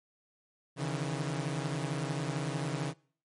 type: tone cluster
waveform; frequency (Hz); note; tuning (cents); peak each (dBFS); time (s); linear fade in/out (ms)
sawtooth; 137.6 / 153.2 / 164.3; C#3 / D#3 / E3; -12 / -27 / -5; -31 / -33 / -34; 0.76-2.94; 50
effects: noise-tail reverb RT60 0.5 s tail -24 dB re dry + MP3 48 kbps